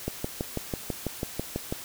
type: click train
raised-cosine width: 2 ms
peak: -15 dBFS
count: 11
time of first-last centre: 0.08-1.725 s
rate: 6.08 Hz
effects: white hiss -41 dBFS RMS until 1.84 s